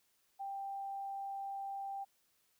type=tone; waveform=sine; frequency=788 Hz; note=G5; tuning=9 cents sharp; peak=-39 dBFS; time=0.39-2.05 s; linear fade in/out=20 ms; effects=white hiss -75 dBFS RMS until 2.59 s